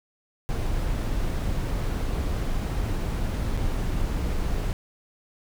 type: noise with dropouts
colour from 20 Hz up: brown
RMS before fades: -26 dBFS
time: 0.49-4.73 s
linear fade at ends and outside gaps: 0 ms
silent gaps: 3.568-3.575 s
effects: none